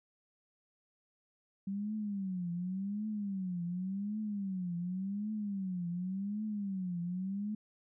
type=tone with vibrato; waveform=sine; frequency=192.7 Hz; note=G3; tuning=29 cents flat; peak=-34 dBFS; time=1.67-7.55 s; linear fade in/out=5 ms; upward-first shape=triangle; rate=0.89 Hz; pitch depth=210 cents each way; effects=none